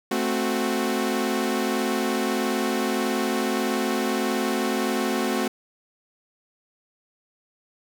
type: chord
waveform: sawtooth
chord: F# diminished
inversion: first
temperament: equal with one note detuned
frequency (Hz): 220 / 261.6 / 368.5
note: A3 / C4 / F#4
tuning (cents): 0 / 0 / -7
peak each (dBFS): -23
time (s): 0.11-5.48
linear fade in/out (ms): 5
effects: none